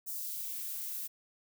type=noise with high-pass filter sweep; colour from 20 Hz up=violet; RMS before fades=-39 dBFS; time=0.06-1.08 s; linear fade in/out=20 ms; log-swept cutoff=7000 to 400 Hz; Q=1.1; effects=none